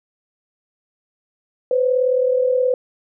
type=tone pair together; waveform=sine; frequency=504 / 542.9 Hz; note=B4 / C#5; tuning=+35 / -36 cents; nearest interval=minor second; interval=129 cents; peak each=-15 / -22 dBFS; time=1.71-2.74 s; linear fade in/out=2 ms; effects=none